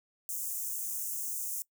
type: high-pass noise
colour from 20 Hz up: white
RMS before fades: -36 dBFS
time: 0.29-1.62 s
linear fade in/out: 0 ms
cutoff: 6300 Hz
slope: 48 dB/octave
effects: noise-tail reverb RT60 0.1 s tail -22 dB re dry